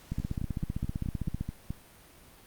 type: two click trains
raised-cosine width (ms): 5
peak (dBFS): -21 / -19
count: 8 / 21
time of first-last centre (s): 0.2-1.705 / 0.12-1.41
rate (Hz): 4.65 / 15.5
effects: pink hiss -55 dBFS RMS until 2.46 s + Opus 48 kbps